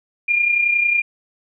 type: tone pair together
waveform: sine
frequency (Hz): 2405 / 2436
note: D7 / D#7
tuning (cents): +41 / -37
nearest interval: unison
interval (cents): 22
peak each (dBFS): -15 / -23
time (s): 0.28-1.02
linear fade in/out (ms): 10
effects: none